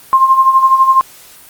sine tone with tremolo, 1059 Hz, C6, 21 cents sharp, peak -3 dBFS, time 0.13-1.01 s, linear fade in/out 0 ms, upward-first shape sine, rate 12 Hz, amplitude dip 65%, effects white hiss -39 dBFS RMS until 1.49 s + Opus 32 kbps

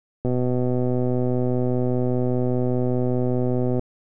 click train, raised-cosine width 2 ms, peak -11 dBFS, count 444, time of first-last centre 0.25-3.794 s, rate 125 Hz, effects none

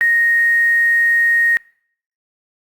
sine tone with quantisation, 1864.7 Hz, A#6, in tune, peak -11 dBFS, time 0.01-1.57 s, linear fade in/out 0 ms, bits 6, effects noise-tail reverb RT60 0.6 s tail -25 dB re dry + Opus 48 kbps

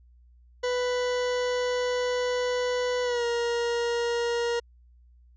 40% pulse tone with pitch glide, 495.5 to 472.3 Hz, B4 to A#4, +6 to +23 cents, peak -24 dBFS, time 0.63-4.6 s, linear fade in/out 10 ms, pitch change -83 cents, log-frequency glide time 3.03-3.25 s, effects added 60 Hz sine -53 dBFS peak until 5.36 s + resampled to 16000 Hz

